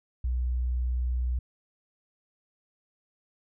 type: tone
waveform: sine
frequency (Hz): 61.74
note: B1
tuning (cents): 0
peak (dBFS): -25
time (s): 0.24-1.39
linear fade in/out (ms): 5
effects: none